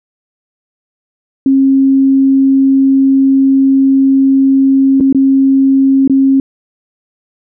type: tone with dropouts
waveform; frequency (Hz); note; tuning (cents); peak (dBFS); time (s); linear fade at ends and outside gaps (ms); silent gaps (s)
sine; 270; C#4; -45; -5; 1.46-6.4; 2; 5.001-5.007 / 5.127-5.147 / 6.077-6.097
effects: none